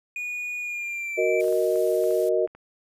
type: tone with pitch glide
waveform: triangle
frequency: 2454 to 2331 Hz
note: D#7 to D7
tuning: -25 to -14 cents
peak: -27 dBFS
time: 0.16-1.41 s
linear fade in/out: 2 ms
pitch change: -89 cents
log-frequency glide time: 0.6-1.18 s
type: chord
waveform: sine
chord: D# minor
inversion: first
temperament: equal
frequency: 370 / 466.2 / 622.3 Hz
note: F#4 / A#4 / D#5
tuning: 0 / 0 / 0 cents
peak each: -24 dBFS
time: 1.17-2.47 s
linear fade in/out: 20 ms
type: noise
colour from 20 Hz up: blue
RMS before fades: -42 dBFS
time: 1.4-2.29 s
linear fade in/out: 2 ms
type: clicks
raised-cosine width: 0.5 ms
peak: -32 dBFS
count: 8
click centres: 1.443 / 1.482 / 1.526 / 1.758 / 2.039 / 2.109 / 2.475 / 2.55 s
effects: resampled to 32000 Hz